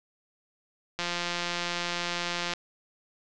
click train, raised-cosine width 0.2 ms, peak -13 dBFS, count 270, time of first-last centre 0.99-2.536 s, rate 174 Hz, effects low-pass 7000 Hz 12 dB/octave

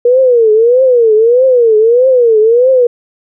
sine tone with vibrato, 474.5 Hz, A#4, 31 cents sharp, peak -4 dBFS, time 0.05-2.87 s, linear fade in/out 5 ms, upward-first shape triangle, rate 1.6 Hz, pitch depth 200 cents each way, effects none

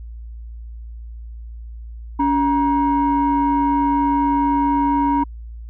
sine tone pair together, 282.8 / 947.4 Hz, C#4 / A#5, +35 / +28 cents, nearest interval octave + major sixth, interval 2093 cents, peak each -16 dBFS, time 2.19-5.24 s, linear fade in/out 10 ms, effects tanh soft clip ceiling -10 dBFS + added 57 Hz sine -31 dBFS peak until 5.69 s

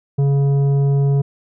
triangle tone with tanh clipping, 139.8 Hz, C#3, 15 cents sharp, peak -14 dBFS, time 0.18-1.22 s, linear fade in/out 10 ms, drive 13 dB, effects none

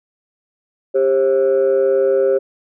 sine tone pair together, 397.1 / 535 Hz, G4 / C5, +22 / +38 cents, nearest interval perfect fourth, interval 516 cents, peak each -13 dBFS, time 0.94-2.39 s, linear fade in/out 20 ms, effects tanh soft clip ceiling -8 dBFS

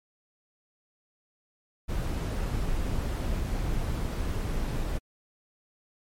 brown noise, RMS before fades -29 dBFS, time 1.88-4.99 s, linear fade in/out 20 ms, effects MP3 64 kbps

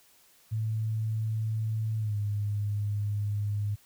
sine tone with pitch glide, 110 to 103.23 Hz, A2 to G#2, 0 to -10 cents, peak -27 dBFS, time 0.51-3.76 s, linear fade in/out 20 ms, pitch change -110 cents, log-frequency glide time 1.98-2.16 s, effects white hiss -61 dBFS RMS until 3.85 s

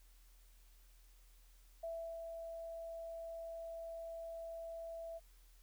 sine tone with ADSR envelope, 663 Hz, E5, 10 cents sharp, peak -40 dBFS, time 1.83-5.2 s, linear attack 8 ms, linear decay 340 ms, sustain -4 dB, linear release 33 ms, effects added 41 Hz sine -61 dBFS peak until 5.62 s + white hiss -71 dBFS RMS until 5.62 s

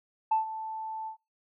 sine tone with ADSR envelope, 880 Hz, A5, in tune, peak -20 dBFS, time 0.31-1.17 s, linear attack 8 ms, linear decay 130 ms, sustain -14 dB, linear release 100 ms, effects noise-tail reverb RT60 0.2 s tail -20 dB re dry + tanh soft clip ceiling -17 dBFS

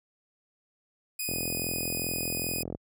5% pulse tone, 2489 Hz, D#7, in tune, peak -21 dBFS, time 1.19-2.63 s, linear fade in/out 5 ms
click train, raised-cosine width 2 ms, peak -21 dBFS, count 63, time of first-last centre 1.29-2.749 s, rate 42.5 Hz
effects high-pass 60 Hz 12 dB/octave

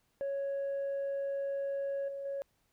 sine tone with level steps, 554.4 Hz, C#5, in tune, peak -30 / -37 / -33 dBFS, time 0.21-2.42 s, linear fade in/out 0 ms, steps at 2.08 / 2.25 s, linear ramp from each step 5 ms, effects tanh soft clip ceiling -31 dBFS + pink hiss -75 dBFS RMS until 2.72 s

